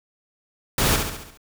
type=noise with echo; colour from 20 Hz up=pink; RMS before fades=-20 dBFS; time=0.78-0.96 s; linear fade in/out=2 ms; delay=69 ms; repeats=6; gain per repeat=-5 dB; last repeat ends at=1.374 s; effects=none